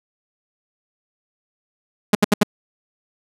sawtooth tone bursts, 207.7 Hz, G#3, in tune, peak -6 dBFS, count 4, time 2.13-2.433 s, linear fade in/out 5 ms, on 21 ms, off 73 ms, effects resampled to 32000 Hz

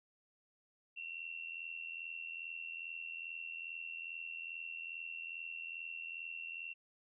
sine tone with amplitude modulation, 2724 Hz, F7, 44 cents flat, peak -39 dBFS, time 0.96-6.74 s, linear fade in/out 20 ms, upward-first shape sine, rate 82.4 Hz, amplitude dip 75%, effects none

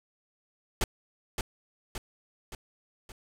pink noise with echo, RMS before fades -26 dBFS, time 0.81-0.84 s, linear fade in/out 2 ms, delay 570 ms, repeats 4, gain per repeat -5 dB, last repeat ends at 3.12 s, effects low-pass 12000 Hz 12 dB/octave

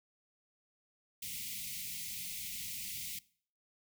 white band-stop noise, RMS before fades -42 dBFS, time 1.22-3.19 s, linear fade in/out 5 ms, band 230 to 2000 Hz, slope 96 dB/octave, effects noise-tail reverb RT60 0.5 s tail -21 dB re dry

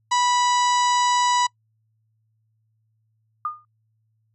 harmonic tone, 982 Hz, B5, 10 cents flat, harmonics 1 / 2 / 3 / 4 / 5 / 6 / 7 / 8, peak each -18 / -29 / -32 / -30 / -34 / -35 / -33 / -35 dBFS, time 0.11-1.47 s, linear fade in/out 10 ms
sine tone with exponential decay, 1219 Hz, D#6, 36 cents flat, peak -20 dBFS, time 3.45-3.65 s, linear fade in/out 2 ms, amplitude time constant 43 ms
effects noise-tail reverb RT60 0.1 s tail -25 dB re dry + added 110 Hz sine -65 dBFS peak until 4.34 s

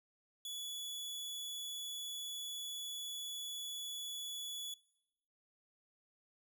sawtooth tone, 3414 Hz, G#7, 47 cents sharp, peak -39 dBFS, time 0.45-4.74 s, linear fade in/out 2 ms, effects noise-tail reverb RT60 0.9 s tail -23 dB re dry

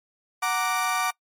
30% pulse chord, Gb augmented, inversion none, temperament equal, 740 / 932.3 / 1174.7 Hz, Gb5 / Bb5 / D6, 0 / 0 / 0 cents, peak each -25 / -28 / -23 dBFS, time 0.42-1.11 s, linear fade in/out 10 ms, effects noise-tail reverb RT60 0.1 s tail -23 dB re dry + MP3 64 kbps

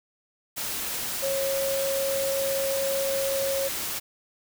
sine tone in noise, 546 Hz, C#5, 26 cents flat, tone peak -25 dBFS, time 1.22-3.69 s, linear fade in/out 20 ms, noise white, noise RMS -31 dBFS, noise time 0.56-4 s, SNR +3 dB, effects none

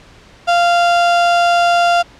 35% pulse tone, 694 Hz, F5, 11 cents flat, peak -8 dBFS, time 0.47-2.03 s, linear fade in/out 20 ms, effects pink hiss -43 dBFS RMS until 2.19 s + low-pass 5000 Hz 12 dB/octave

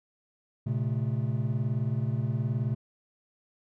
triangle tone cluster, 116.1 / 135 / 215.6 Hz, A#2 / C#3 / A3, -7 / -45 / -35 cents, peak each -27 / -28 / -34 dBFS, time 0.66-2.75 s, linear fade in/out 10 ms, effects none

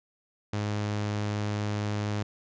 sawtooth tone, 104.3 Hz, G#2, 8 cents sharp, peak -24 dBFS, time 0.53-2.23 s, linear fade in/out 5 ms, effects resampled to 16000 Hz

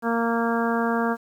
harmonic tone, 231.6 Hz, A#3, 11 cents flat, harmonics 1 / 2 / 3 / 4 / 5 / 6 / 7, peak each -24 / -27 / -29 / -30 / -31 / -32 / -32 dBFS, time 0.02-1.17 s, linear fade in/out 50 ms, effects 9-bit

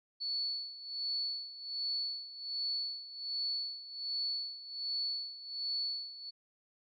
sine tone with tremolo, 4435 Hz, C#8, in tune, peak -32 dBFS, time 0.2-6.31 s, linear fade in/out 20 ms, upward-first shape sine, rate 1.3 Hz, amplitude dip 80%, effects none

